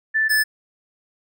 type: tone pair in turn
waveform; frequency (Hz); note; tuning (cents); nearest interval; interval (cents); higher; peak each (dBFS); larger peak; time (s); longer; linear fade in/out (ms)
sine / square; 1760 / 1740.8; A6 / A6; 0 / -19; unison; 19; first; -16; neither; 0.14-0.29 / 0.29-0.44; neither; 20
effects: none